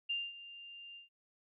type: tone with ADSR envelope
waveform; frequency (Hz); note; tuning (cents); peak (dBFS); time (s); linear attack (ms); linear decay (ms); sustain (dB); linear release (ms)
sine; 2794; F7; 0; -32; 0.09-1.09; 13; 220; -16; 130
effects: none